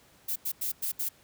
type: noise bursts at uneven times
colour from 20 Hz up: violet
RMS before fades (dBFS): -31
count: 5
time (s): 0.28-0.36 / 0.45-0.52 / 0.61-0.72 / 0.82-0.92 / 0.99-1.09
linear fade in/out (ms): 10
effects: pink hiss -60 dBFS RMS until 1.23 s + high-pass 60 Hz 12 dB/octave